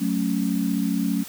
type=chord; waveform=sine; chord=F# minor; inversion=none; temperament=equal; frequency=185 / 220 / 277.2 Hz; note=F#3 / A3 / C#4; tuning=0 / 0 / 0 cents; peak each=-25 dBFS; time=0-1.24 s; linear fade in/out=20 ms; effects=white hiss -40 dBFS RMS until 1.28 s